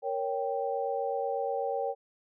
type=chord; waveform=sine; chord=G diminished; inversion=first; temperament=equal; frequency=466.2 / 554.4 / 784 Hz; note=Bb4 / Db5 / G5; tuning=0 / 0 / 0 cents; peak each=-33 dBFS; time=0.02-1.95 s; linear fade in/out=50 ms; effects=none